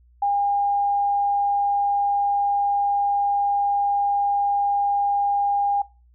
sine tone, 808 Hz, G#5, 48 cents flat, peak -18 dBFS, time 0.22-5.82 s, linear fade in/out 5 ms, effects noise-tail reverb RT60 0.3 s tail -21 dB re dry + added 60 Hz sine -52 dBFS peak until 6.14 s

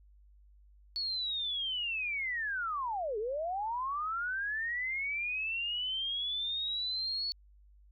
sine linear two-way sweep, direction down then up, 4435 to 405.2 to 4435 Hz, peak -32 dBFS, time 0.96-7.32 s, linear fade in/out 0 ms, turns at 3.18 s, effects added 50 Hz sine -57 dBFS peak until 7.91 s

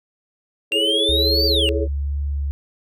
sine chord, A major seventh, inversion second, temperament equal with one note detuned, 329.6 / 415.3 / 431.4 / 554.4 Hz, E4 / G#4 / A4 / C#5, 0 / 0 / -34 / 0 cents, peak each -26 dBFS, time 0.71-1.88 s, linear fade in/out 50 ms
triangle exponential two-way sweep, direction up then down, 2748 to 4699 to 2748 Hz, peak -16 dBFS, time 0.72-1.69 s, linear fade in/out 0 ms, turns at 1.46 s
sine tone with vibrato, 71 Hz, C#2, 42 cents sharp, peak -20 dBFS, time 1.09-2.51 s, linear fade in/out 0 ms, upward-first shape sine, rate 2 Hz, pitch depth 11 cents each way
effects none

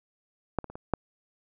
clicks, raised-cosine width 1 ms, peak -12 / -25 / -29 / -25 / -10 dBFS, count 5, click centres 0.587 / 0.643 / 0.7 / 0.755 / 0.937 s, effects none

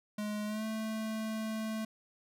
square tone with pitch glide, 210 to 219.4 Hz, G#3 to A3, +19 to -5 cents, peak -35 dBFS, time 0.18-1.85 s, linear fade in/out 5 ms, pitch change +76 cents, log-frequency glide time 0.46-0.65 s, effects none

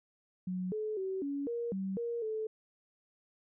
sine tone with pitch steps, 183.4 / 430 / 380.9 / 282 / 471.1 / 192 / 470.1 / 436.5 Hz, F#3 / A4 / G4 / C#4 / A#4 / G3 / A#4 / A4, -15 / -40 / -50 / +30 / +18 / -36 / +15 / -14 cents, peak -33 dBFS, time 0.47-2.47 s, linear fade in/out 5 ms, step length 250 ms, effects none

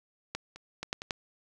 clicks, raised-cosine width 0.2 ms, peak -16 / -29 / -19 / -14 / -21 / -13 dBFS, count 6, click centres 0.35 / 0.56 / 0.83 / 0.929 / 1.019 / 1.108 s, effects none

